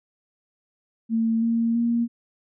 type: tone with pitch steps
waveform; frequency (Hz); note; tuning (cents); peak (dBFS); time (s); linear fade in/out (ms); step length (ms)
sine; 226.1 / 230.3 / 234.6; A3 / A#3 / A#3; +47 / -21 / +11; -19; 1.09-2.08; 50; 330
effects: none